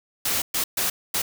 white noise bursts at uneven times, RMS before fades -24 dBFS, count 4, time 0.25-0.42 / 0.54-0.64 / 0.77-0.9 / 1.14-1.22 s, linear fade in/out 5 ms, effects none

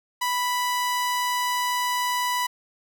sawtooth tone, 987.8 Hz, B5, in tune, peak -19 dBFS, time 0.21-2.47 s, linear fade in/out 10 ms, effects none

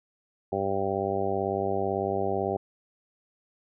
harmonic tone, 98 Hz, G2, in tune, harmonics 1 / 2 / 3 / 4 / 5 / 6 / 7 / 8, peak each -37 / -36 / -38 / -30 / -34 / -34 / -33 / -33 dBFS, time 0.52-2.57 s, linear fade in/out 5 ms, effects none

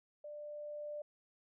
sine tone with level ramp, 593 Hz, D5, 17 cents sharp, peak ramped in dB -45 to -40 dBFS, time 0.24-1.02 s, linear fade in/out 5 ms, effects none

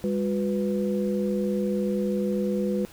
sine tone cluster, 201.5 / 361 / 494.5 Hz, G3 / F#4 / B4, +48 / -43 / +2 cents, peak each -25 / -30 / -29 dBFS, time 0.04-2.85 s, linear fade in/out 0 ms, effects pink hiss -49 dBFS RMS until 2.92 s

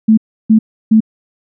sine tone bursts, 219.6 Hz, A3, 3 cents flat, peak -4 dBFS, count 3, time 0.08-1.005 s, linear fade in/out 10 ms, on 95 ms, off 320 ms, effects none

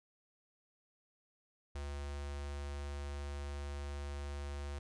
square tone with notch filter, 71.4 Hz, D2, 48 cents flat, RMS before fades -42 dBFS, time 1.75-4.79 s, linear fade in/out 5 ms, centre 170 Hz, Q 0.8, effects resampled to 22050 Hz

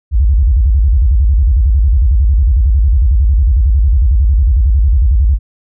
sine tone with vibrato, 60.6 Hz, B1, 32 cents flat, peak -6 dBFS, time 0.11-5.39 s, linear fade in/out 50 ms, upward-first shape square, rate 11 Hz, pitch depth 300 cents each way, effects none

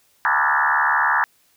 sine tone with frequency modulation, 1318.5 Hz, E6, in tune, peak -15 dBFS, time 0.25-1.24 s, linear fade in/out 0 ms, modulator 72.8 Hz, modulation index 6.5, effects white hiss -60 dBFS RMS until 1.56 s

